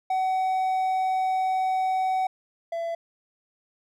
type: tone pair in turn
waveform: triangle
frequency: 753 / 670.8 Hz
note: F#5 / E5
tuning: +30 / +30 cents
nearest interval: major second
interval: 200 cents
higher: first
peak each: -20 / -25 dBFS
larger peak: first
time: 0.1-2.27 / 2.72-2.95 s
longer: first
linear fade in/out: 5 ms
effects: none